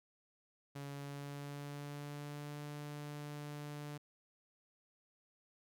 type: tone with pitch glide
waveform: sawtooth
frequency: 141.3 to 147.05 Hz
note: C#3 to D3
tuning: +34 to +3 cents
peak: -40 dBFS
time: 0.75-3.98 s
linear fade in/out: 10 ms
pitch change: +69 cents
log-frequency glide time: 0.88-2.63 s
effects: none